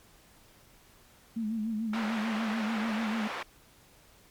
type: tone with vibrato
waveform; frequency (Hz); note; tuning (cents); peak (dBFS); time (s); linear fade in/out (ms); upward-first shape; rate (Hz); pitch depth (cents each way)
sine; 220; A3; 0; -29; 1.36-3.28; 10; sine; 6.8; 73
type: band-pass noise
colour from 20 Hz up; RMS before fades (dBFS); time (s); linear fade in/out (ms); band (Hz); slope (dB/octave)
pink; -37; 1.93-3.43; 5; 680 to 2400; 12
effects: pink hiss -59 dBFS RMS until 4.3 s + MP3 96 kbps